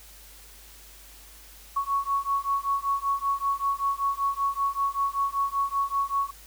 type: beating tone pair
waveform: sine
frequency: 1108.7 / 1113.9 Hz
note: C#6 / C#6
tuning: 0 / +8 cents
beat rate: 5.2 Hz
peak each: -27 dBFS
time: 1.76-6.31 s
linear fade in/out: 10 ms
effects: added 50 Hz sine -51 dBFS peak until 6.46 s + white hiss -50 dBFS RMS until 6.46 s